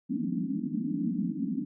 pink band-pass noise, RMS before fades -31 dBFS, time 0.09-1.65 s, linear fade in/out 10 ms, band 170 to 300 Hz, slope 96 dB/octave, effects none

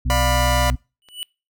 harmonic tone, 62 Hz, B1, 7 cents sharp, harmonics 1 / 2 / 4, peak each -19 / -25 / -31 dBFS, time 0.05-0.76 s, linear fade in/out 10 ms
sawtooth chord, B diminished, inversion first, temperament just, 592.7 / 711.2 / 987.8 Hz, D5 / F5 / B5, +16 / +31 / 0 cents, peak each -19 / -20 / -19 dBFS, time 0.1-0.7 s, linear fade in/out 0 ms
square tone with exponential growth, 2960 Hz, F#7, in tune, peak -24 dBFS, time 1.02-1.23 s, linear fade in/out 0 ms, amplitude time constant 45 ms
click, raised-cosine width 0.2 ms, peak -29 dBFS, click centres 1.087 s
effects noise-tail reverb RT60 0.3 s tail -26 dB re dry

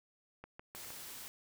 click train, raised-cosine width 0.5 ms, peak -33 dBFS, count 4, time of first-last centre 0.44-0.904 s, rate 6.46 Hz
white noise, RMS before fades -48 dBFS, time 0.75-1.28 s, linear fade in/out 0 ms
effects none

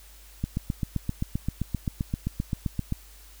click train, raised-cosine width 5 ms, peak -14 dBFS, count 20, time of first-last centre 0.44-2.924 s, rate 7.65 Hz, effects added 50 Hz sine -49 dBFS peak until 3.4 s + white hiss -53 dBFS RMS until 3.4 s

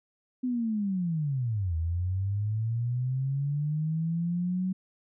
sine linear two-way sweep, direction down then up, 256.7 to 79.8 to 188.3 Hz, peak -26 dBFS, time 0.43-4.73 s, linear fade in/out 10 ms, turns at 1.76 s, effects none

